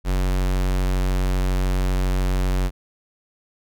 square tone, 46.37 Hz, F#1, 5 cents sharp, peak -19 dBFS, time 0.04-2.71 s, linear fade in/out 50 ms, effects none

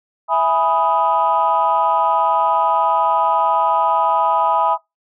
sine chord, E major seventh, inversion none, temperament equal with one note detuned, 659.3 / 830.6 / 987.8 / 1250.3 Hz, E5 / G#5 / B5 / D#6, 0 / 0 / 0 / +8 cents, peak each -20 / -18 / -16 / -20 dBFS, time 0.28-4.78 s, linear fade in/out 50 ms, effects noise-tail reverb RT60 0.2 s tail -24 dB re dry + tanh soft clip ceiling -5 dBFS

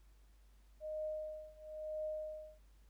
sine tone with tremolo, 618 Hz, D#5, 12 cents flat, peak -37 dBFS, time 0.8-2.59 s, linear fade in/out 50 ms, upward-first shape triangle, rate 1 Hz, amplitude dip 95%, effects added 50 Hz sine -61 dBFS peak until 2.89 s + pink hiss -75 dBFS RMS until 2.89 s

